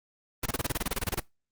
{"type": "noise bursts", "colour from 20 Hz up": "pink", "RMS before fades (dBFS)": -28, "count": 15, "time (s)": [0.43, 1.199], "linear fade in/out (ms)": 5, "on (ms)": 27, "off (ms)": 26, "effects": ["noise-tail reverb RT60 0.2 s tail -22 dB re dry", "Opus 24 kbps"]}